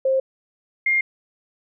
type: tone pair in turn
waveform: sine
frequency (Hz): 530 / 2120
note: C5 / C7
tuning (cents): +22 / +22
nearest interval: 2 octaves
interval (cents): 2400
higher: second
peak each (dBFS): -16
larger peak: neither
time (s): 0.05-0.2 / 0.86-1.01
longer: neither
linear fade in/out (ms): 5
effects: none